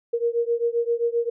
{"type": "beating tone pair", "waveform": "sine", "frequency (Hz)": [466.2, 473.8], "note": ["A#4", "A#4"], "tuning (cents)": [0, 28], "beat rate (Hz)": 7.6, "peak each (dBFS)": [-23, -24], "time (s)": [0.13, 1.3], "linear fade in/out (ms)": 10, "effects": []}